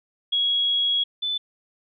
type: tone pair in turn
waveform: sine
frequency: 3322 / 3506 Hz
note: G#7 / A7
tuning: 0 / -7 cents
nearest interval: minor second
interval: 93 cents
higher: second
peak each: -19 / -23 dBFS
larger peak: first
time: 0.32-1.04 / 1.22-1.38 s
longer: first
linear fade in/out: 10 ms
effects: none